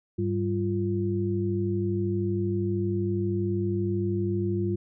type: tone cluster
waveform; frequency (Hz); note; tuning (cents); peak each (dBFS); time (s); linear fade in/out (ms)
sine; 101.6 / 194.3 / 347.3; G#2 / G3 / F4; -38 / -15 / -10; -28 / -30 / -28; 0.18-4.76; 10
effects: none